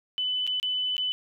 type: tone with dropouts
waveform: sine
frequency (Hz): 3004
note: F#7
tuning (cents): +26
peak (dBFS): -25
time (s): 0.18-1.12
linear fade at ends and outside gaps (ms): 0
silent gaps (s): 0.467-0.475 / 0.599-0.629 / 0.967-0.98
effects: none